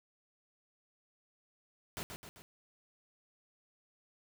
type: noise with echo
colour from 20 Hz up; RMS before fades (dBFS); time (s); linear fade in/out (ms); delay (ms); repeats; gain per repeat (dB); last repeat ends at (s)
pink; -41; 1.97-2.03; 0; 130; 3; -5; 2.42
effects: none